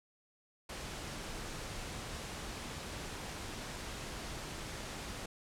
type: noise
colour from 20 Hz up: pink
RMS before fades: -43 dBFS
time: 0.69-5.26 s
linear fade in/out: 5 ms
effects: low-pass 9000 Hz 12 dB/octave